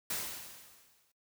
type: noise with exponential decay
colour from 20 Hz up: white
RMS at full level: -34 dBFS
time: 0.1-1.12 s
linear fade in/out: 5 ms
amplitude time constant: 220 ms
effects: noise-tail reverb RT60 0.1 s tail -19 dB re dry